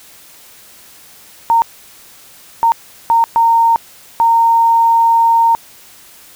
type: tone bursts at uneven times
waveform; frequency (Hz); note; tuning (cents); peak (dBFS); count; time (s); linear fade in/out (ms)
sine; 920; A#5; -23; -7; 5; 1.5-1.62 / 2.63-2.72 / 3.1-3.24 / 3.36-3.76 / 4.2-5.55; 0
effects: white hiss -41 dBFS RMS until 6.35 s